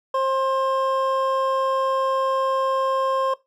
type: tone pair together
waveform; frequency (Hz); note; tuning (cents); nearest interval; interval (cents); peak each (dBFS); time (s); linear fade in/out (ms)
triangle; 532 / 1059.7; C5 / C6; +29 / +22; octave; 1193; -20; 0.14-3.34; 5
effects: noise-tail reverb RT60 0.2 s tail -19 dB re dry